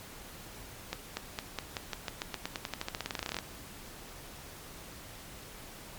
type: accelerating click train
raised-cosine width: 0.2 ms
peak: -16 dBFS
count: 28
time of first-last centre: 0.93-3.388 s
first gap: 240 ms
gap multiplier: 0.91
effects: pink hiss -48 dBFS RMS until 5.98 s + MP3 96 kbps